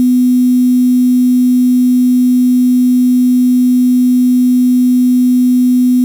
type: tone with quantisation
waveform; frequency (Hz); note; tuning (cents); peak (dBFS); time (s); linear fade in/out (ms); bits
sine; 250; B3; +21; -6; 0-6.04; 0; 5
effects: none